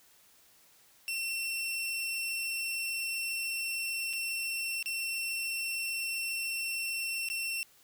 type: tone with dropouts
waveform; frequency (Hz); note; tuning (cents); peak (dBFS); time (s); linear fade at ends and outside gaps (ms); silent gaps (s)
sawtooth; 2707; E7; +45; -29; 1.08-7.63; 0; 4.13-4.134 / 4.827-4.859 / 7.287-7.3
effects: white hiss -62 dBFS RMS until 7.83 s